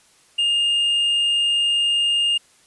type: tone with tanh clipping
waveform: triangle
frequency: 2825 Hz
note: F7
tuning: 19 cents sharp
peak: -17 dBFS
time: 0.38-2.38 s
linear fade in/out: 10 ms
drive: 7 dB
effects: white hiss -55 dBFS RMS until 2.66 s + resampled to 24000 Hz